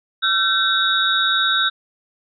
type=tone cluster; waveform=sine; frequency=1354 / 1542 / 3531 / 3787 Hz; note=E6 / G6 / A7 / A#7; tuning=+46 / -29 / +5 / +27 cents; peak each=-22 / -20 / -24 / -19 dBFS; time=0.22-1.7 s; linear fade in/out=20 ms; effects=none